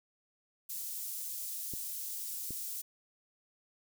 white high-pass noise, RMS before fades -40 dBFS, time 0.69-2.82 s, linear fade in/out 10 ms, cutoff 7000 Hz, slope 12 dB/octave
clicks, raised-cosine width 3 ms, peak -31 dBFS, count 2, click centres 1.737 / 2.507 s
effects none

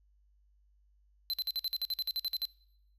square tone bursts, 4064 Hz, B7, 49 cents sharp, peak -31 dBFS, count 14, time 1.3-2.453 s, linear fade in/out 0 ms, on 35 ms, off 51 ms, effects noise-tail reverb RT60 0.8 s tail -23 dB re dry + added 50 Hz sine -64 dBFS peak until 2.98 s

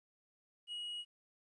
triangle tone, 2900 Hz, F#7, 35 cents flat, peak -39 dBFS, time 0.67-1.05 s, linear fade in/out 50 ms, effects resampled to 22050 Hz + 13-bit

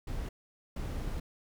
brown noise bursts at uneven times, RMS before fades -36 dBFS, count 2, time 0.07-0.29 / 0.76-1.2 s, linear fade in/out 5 ms, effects none

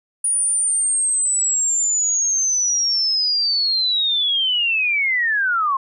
sine linear sweep, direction down, 9650 to 1046.5 Hz, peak -16 dBFS, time 0.24-5.77 s, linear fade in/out 5 ms, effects none

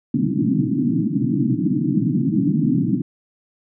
white band-pass noise, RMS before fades -19 dBFS, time 0.14-3.02 s, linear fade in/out 5 ms, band 120 to 320 Hz, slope 96 dB/octave, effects none

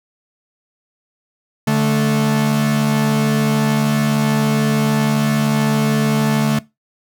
45% pulse tone pair together, 145.68 / 218.9 Hz, D3 / A3, -14 / -9 cents, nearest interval perfect fifth, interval 705 cents, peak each -17 / -16 dBFS, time 1.67-6.59 s, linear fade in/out 5 ms, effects noise-tail reverb RT60 0.2 s tail -19 dB re dry

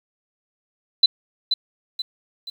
sine tone with echo, 4010 Hz, B7, 26 cents sharp, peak -9 dBFS, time 1.03-1.06 s, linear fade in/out 5 ms, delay 480 ms, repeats 3, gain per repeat -7 dB, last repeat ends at 2.5 s, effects 8-bit

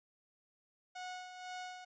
sawtooth tone with tremolo, 732 Hz, F#5, 19 cents flat, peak -38 dBFS, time 0.95-1.85 s, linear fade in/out 10 ms, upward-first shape sine, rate 2 Hz, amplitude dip 55%, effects resampled to 16000 Hz

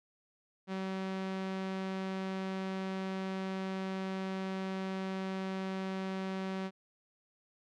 sawtooth tone, 190.3 Hz, F#3, 49 cents sharp, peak -31 dBFS, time 0.67-6.71 s, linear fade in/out 50 ms, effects low-pass 4000 Hz 12 dB/octave

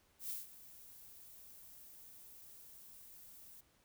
violet noise with ADSR envelope, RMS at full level -41 dBFS, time 0.19-3.61 s, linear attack 110 ms, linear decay 160 ms, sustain -16 dB, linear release 7 ms, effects pink hiss -72 dBFS RMS until 3.84 s

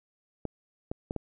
clicks, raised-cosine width 2 ms, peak -19 dBFS, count 4, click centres 0.453 / 0.915 / 1.109 / 1.163 s, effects none

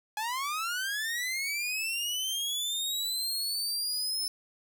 sawtooth linear sweep, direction up, 830.6 to 5274 Hz, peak -27 dBFS, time 0.17-4.28 s, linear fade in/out 2 ms, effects none

